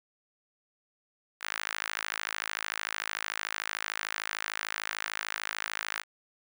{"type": "tone with high-pass filter", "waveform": "sawtooth", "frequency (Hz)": 53.4, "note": "G#1", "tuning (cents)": 49, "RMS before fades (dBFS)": -36, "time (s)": [1.4, 6.04], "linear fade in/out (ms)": 50, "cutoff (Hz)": 1600, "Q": 1.8, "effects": []}